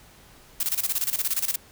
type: noise with tremolo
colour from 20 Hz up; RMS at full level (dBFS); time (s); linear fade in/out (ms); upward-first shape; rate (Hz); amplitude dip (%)
blue; -24; 0.6-1.56; 5; square; 17; 80
effects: pink hiss -52 dBFS RMS until 1.71 s